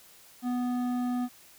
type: tone with hard clipping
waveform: sine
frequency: 246.9 Hz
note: B3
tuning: in tune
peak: -29 dBFS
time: 0.42-1.29 s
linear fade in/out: 50 ms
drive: 10 dB
effects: white hiss -55 dBFS RMS until 1.58 s